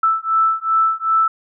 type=beating tone pair; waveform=sine; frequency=1318.5 / 1321.1 Hz; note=E6 / E6; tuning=0 / +3 cents; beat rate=2.6 Hz; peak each=-17 dBFS; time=0.03-1.28 s; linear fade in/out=5 ms; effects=none